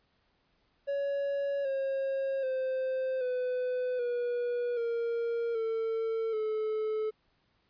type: tone with pitch steps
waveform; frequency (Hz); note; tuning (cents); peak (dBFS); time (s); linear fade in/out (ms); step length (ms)
triangle; 561 / 540.6 / 521 / 502.1 / 483.9 / 466.3 / 449.4 / 433.1; C#5 / C#5 / C5 / B4 / B4 / A#4 / A4 / A4; +21 / -44 / -7 / +29 / -35 / +1 / +37 / -27; -27; 0.87-7.11; 20; 780
effects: pink hiss -72 dBFS RMS until 7.69 s + resampled to 11025 Hz